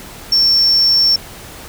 sine tone, 5440 Hz, F8, 46 cents flat, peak -6 dBFS, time 0.32-1.16 s, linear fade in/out 5 ms, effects tanh soft clip ceiling -8 dBFS + pink hiss -34 dBFS RMS until 1.68 s

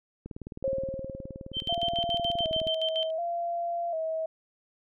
click train, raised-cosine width 3 ms, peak -26 dBFS, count 47, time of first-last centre 0.26-2.668 s, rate 19.1 Hz
sine tone with exponential decay, 538 Hz, C5, 48 cents sharp, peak -24 dBFS, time 0.64-1.98 s, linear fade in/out 2 ms, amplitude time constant 290 ms
sine tone with tremolo, 3114 Hz, G7, 12 cents flat, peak -27 dBFS, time 1.53-3.11 s, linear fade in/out 50 ms, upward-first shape square, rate 7 Hz, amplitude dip 80%
sine tone with vibrato, 664 Hz, E5, 12 cents sharp, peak -28 dBFS, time 1.69-4.26 s, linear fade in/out 5 ms, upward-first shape square, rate 0.67 Hz, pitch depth 58 cents each way
effects none

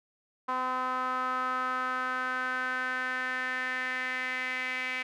sawtooth tone with band-pass filter sweep, 255.6 Hz, C4, 40 cents flat, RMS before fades -32 dBFS, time 0.48-5.03 s, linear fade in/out 10 ms, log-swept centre 1100 to 2200 Hz, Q 4.9, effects none

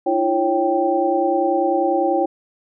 sine tone cluster, 311.6 / 341.7 / 550 / 783 Hz, D#4 / F4 / C#5 / G5, +3 / -38 / -14 / -2 cents, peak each -25 / -20 / -21 / -20 dBFS, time 0.06-2.26 s, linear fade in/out 10 ms, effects none

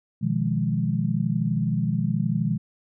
sine chord, F half-diminished seventh, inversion second, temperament equal, 123.47 / 155.56 / 174.61 / 207.7 Hz, Cb3 / Eb3 / F3 / Ab3, 0 / 0 / 0 / 0 cents, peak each -27 / -26 / -27 / -27 dBFS, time 0.21-2.58 s, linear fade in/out 20 ms, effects none

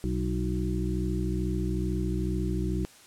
harmonic tone with a mistuned harmonic, 62.3 Hz, B1, 16 cents sharp, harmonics 1 / 2 / 3 / 5 / 6, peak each -30 / -33 / -32 / -34 / -36 dBFS, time 0.04-2.85 s, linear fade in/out 0 ms, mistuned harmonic 6, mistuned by -40 cents, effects white hiss -53 dBFS RMS until 3.06 s + low-pass 10000 Hz 12 dB/octave

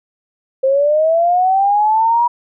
sine linear sweep, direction up, 523.3 to 965 Hz, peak -10 dBFS, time 0.63-2.28 s, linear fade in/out 10 ms, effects none

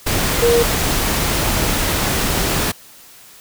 sine tone in noise, 471.7 Hz, A#4, 20 cents sharp, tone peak -11 dBFS, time 0.42-0.63 s, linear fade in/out 10 ms, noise pink, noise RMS -18 dBFS, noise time 0.06-2.72 s, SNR +4 dB, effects white hiss -43 dBFS RMS until 3.4 s

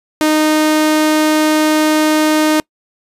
sawtooth tone, 308.4 Hz, D#4, 15 cents flat, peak -6 dBFS, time 0.21-2.6 s, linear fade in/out 0 ms, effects noise-tail reverb RT60 0.1 s tail -26 dB re dry + resampled to 32000 Hz

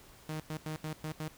sawtooth tone bursts at uneven times, 155.56 Hz, D#3, in tune, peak -32 dBFS, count 6, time 0.29-0.4 / 0.5-0.57 / 0.66-0.76 / 0.84-0.93 / 1.04-1.12 / 1.2-1.28 s, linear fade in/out 0 ms, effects pink hiss -57 dBFS RMS until 1.37 s

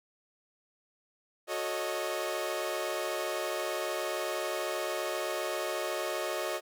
sawtooth chord, D# half-diminished seventh, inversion first, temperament equal with one note detuned, 365.3 / 440 / 554.4 / 622.3 Hz, F#4 / A4 / C#5 / D#5, -22 / 0 / 0 / 0 cents, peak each -34 / -36 / -34 / -31 dBFS, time 1.47-6.61 s, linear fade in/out 50 ms, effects none

